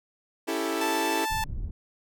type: chord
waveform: sawtooth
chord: A dominant seventh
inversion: first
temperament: equal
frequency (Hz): 277.2 / 329.6 / 392 / 440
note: C#4 / E4 / G4 / A4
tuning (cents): 0 / 0 / 0 / 0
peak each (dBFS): -31 / -26 / -30 / -29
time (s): 0.47-1.26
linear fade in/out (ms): 20
type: tone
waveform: sawtooth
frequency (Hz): 880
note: A5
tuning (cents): 0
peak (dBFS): -23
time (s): 0.81-1.44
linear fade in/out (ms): 2
type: low-pass noise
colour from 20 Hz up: pink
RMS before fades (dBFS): -33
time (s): 1.3-1.71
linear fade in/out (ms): 5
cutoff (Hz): 120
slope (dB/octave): 12
effects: none